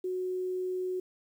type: tone with quantisation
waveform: sine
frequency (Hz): 368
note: F#4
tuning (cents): -9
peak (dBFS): -30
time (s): 0.04-1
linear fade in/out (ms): 5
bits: 10
effects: none